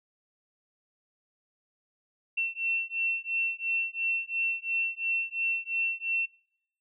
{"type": "beating tone pair", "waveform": "sine", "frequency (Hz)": [2701, 2703.9], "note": ["E7", "E7"], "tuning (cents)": [42, 43], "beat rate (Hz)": 2.9, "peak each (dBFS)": -31, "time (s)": [2.37, 6.26], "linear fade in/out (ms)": 10, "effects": ["noise-tail reverb RT60 0.7 s tail -24 dB re dry"]}